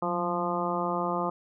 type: harmonic tone with a mistuned harmonic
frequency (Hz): 174.4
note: F3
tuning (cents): -2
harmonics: 1 / 2 / 3 / 4 / 5 / 6 / 7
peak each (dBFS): -34 / -34 / -34 / -34 / -34 / -34 / -34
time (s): 0.02-1.3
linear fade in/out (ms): 5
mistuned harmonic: 1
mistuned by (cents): +61
effects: none